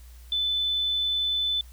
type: tone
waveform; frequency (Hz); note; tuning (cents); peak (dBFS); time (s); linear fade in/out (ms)
sine; 3509; A7; -5; -23; 0.32-1.61; 2
effects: added 60 Hz sine -44 dBFS peak until 1.72 s + white hiss -57 dBFS RMS until 1.72 s